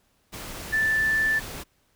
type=tone in noise; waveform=sine; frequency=1761 Hz; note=A6; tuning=1 cent sharp; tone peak=-20 dBFS; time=0.72-1.4 s; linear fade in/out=20 ms; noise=pink; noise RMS=-37 dBFS; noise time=0.32-1.64 s; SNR=+14 dB; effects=pink hiss -67 dBFS RMS until 1.95 s